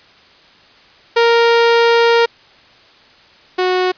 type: tone pair in turn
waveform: sawtooth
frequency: 466.2 / 367 Hz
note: A#4 / F#4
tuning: 0 / -14 cents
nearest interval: major third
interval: 414 cents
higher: first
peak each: -5 / -9 dBFS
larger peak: first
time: 1.16-2.26 / 3.58-3.92 s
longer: first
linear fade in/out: 10 ms
effects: white hiss -46 dBFS RMS until 3.97 s + resampled to 11025 Hz